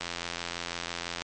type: click train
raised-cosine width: 0.2 ms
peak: -15 dBFS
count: 105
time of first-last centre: 0.01-1.219 s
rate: 86 Hz
effects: MP3 48 kbps